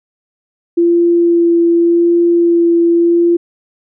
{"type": "tone with vibrato", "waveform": "sine", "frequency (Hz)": 341.1, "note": "F4", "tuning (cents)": -41, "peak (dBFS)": -7, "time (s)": [0.77, 3.37], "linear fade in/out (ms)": 10, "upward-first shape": "sine", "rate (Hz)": 0.87, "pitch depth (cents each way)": 11, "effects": []}